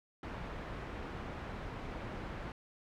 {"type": "low-pass noise", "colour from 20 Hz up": "pink", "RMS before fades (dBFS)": -43, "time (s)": [0.23, 2.52], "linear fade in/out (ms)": 2, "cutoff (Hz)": 1900, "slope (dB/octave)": 12, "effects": []}